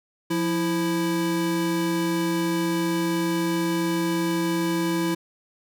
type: tone pair together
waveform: square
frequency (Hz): 174.61 / 330.4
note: F3 / E4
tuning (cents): 0 / +4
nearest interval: major seventh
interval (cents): 1104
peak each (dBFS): -28 / -24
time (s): 0.3-5.15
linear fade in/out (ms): 10
effects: none